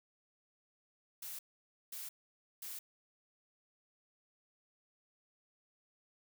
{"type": "noise bursts", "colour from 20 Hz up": "blue", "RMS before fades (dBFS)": -45, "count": 3, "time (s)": [1.22, 2.79], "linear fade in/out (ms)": 5, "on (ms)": 170, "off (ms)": 530, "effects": []}